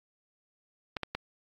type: clicks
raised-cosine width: 0.3 ms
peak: -16 dBFS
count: 3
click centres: 0.968 / 1.033 / 1.15 s
effects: AAC 64 kbps

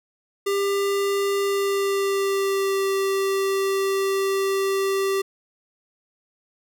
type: tone with pitch glide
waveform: square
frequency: 398.2 to 389.8 Hz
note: G4 to G4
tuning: +27 to -10 cents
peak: -21 dBFS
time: 0.46-5.22 s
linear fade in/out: 10 ms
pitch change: -37 cents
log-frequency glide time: 1.42-2.86 s
effects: none

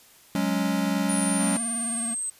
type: chord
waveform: square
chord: F# suspended second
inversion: none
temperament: equal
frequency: 185 / 207.7 / 277.2 Hz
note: F#3 / G#3 / C#4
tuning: 0 / 0 / 0 cents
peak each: -28 dBFS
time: 0.35-1.57 s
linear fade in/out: 2 ms
type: linear sweep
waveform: sine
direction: down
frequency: 9520 to 8200 Hz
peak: -27 dBFS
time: 1.09-2.3 s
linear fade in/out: 5 ms
type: tone with vibrato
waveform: square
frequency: 230.6 Hz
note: A#3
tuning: 19 cents flat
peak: -32 dBFS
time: 1.39-2.15 s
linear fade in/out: 20 ms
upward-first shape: triangle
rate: 19 Hz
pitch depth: 65 cents each way
effects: white hiss -54 dBFS RMS until 2.39 s + resampled to 32000 Hz

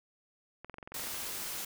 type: clicks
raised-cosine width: 0.5 ms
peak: -30 dBFS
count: 12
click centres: 0.646 / 0.697 / 0.742 / 0.784 / 0.828 / 0.875 / 0.92 / 0.966 / 0.997 / 1.038 / 1.07 / 1.145 s
type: noise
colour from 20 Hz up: white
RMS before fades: -39 dBFS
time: 0.94-1.65 s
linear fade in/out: 5 ms
effects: none

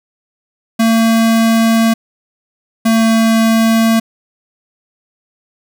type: tone pair in turn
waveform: square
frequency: 226.3 / 225.1 Hz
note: A3 / A3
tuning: +49 / +40 cents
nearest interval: unison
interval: 9 cents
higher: first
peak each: -9 dBFS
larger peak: neither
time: 0.79-1.94 / 2.85-4 s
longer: neither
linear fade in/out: 10 ms
effects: none

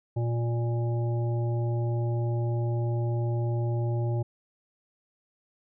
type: harmonic tone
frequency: 117.9 Hz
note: A#2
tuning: 20 cents sharp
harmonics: 1 / 3 / 5 / 7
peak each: -25 / -35 / -39 / -42 dBFS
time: 0.16-4.23 s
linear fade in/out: 10 ms
effects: none

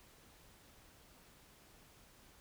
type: silence
effects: pink hiss -63 dBFS RMS until 2.4 s

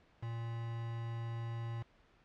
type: tone with quantisation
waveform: triangle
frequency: 115.8 Hz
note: A#2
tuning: 11 cents flat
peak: -36 dBFS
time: 0.22-1.83 s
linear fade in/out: 10 ms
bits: 8
effects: pink hiss -67 dBFS RMS until 2.24 s + low-pass 3000 Hz 12 dB/octave

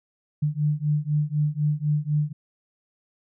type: beating tone pair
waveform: sine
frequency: 147.5 / 151.5 Hz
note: D3 / D#3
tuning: +8 / -46 cents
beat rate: 4 Hz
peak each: -24 dBFS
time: 0.42-2.33 s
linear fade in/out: 10 ms
effects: none

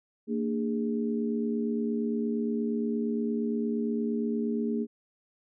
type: tone cluster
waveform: sine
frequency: 228 / 296.6 / 411.1 Hz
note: A#3 / D4 / G#4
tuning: -38 / +17 / -18 cents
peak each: -28 / -35 / -33 dBFS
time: 0.27-4.87 s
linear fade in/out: 50 ms
effects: none

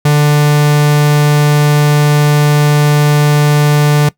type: tone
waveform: 45% pulse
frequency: 147.7 Hz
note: D3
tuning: 10 cents sharp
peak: -6 dBFS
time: 0.05-4.09 s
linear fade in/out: 5 ms
effects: noise-tail reverb RT60 0.1 s tail -20 dB re dry

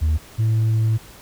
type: tone pair in turn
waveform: sine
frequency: 77.8 / 110.92 Hz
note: D#2 / A2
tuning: 0 / +14 cents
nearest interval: tritone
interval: 614 cents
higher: second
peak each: -13 dBFS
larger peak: neither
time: 0.01-0.18 / 0.38-0.98 s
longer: second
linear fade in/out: 20 ms
effects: tanh soft clip ceiling -14 dBFS + pink hiss -44 dBFS RMS until 1.21 s

